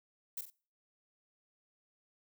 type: noise with echo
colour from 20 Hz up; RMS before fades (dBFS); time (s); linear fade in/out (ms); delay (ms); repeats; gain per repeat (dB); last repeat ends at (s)
violet; -39; 0.37-0.41; 5; 46; 2; -8; 0.502
effects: noise-tail reverb RT60 0.4 s tail -23 dB re dry